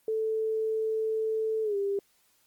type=tone with pitch glide; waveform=sine; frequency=440 to 398.8 Hz; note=A4 to G4; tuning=0 to +30 cents; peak=-26 dBFS; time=0.08-1.99 s; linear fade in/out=2 ms; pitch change=-170 cents; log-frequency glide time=1.63-1.76 s; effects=white hiss -67 dBFS RMS until 2.46 s + Opus 32 kbps